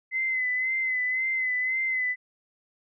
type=tone with vibrato; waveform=sine; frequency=2039 Hz; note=C7; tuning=45 cents flat; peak=-24 dBFS; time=0.11-2.16 s; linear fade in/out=50 ms; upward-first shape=sine; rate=1.9 Hz; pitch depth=38 cents each way; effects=none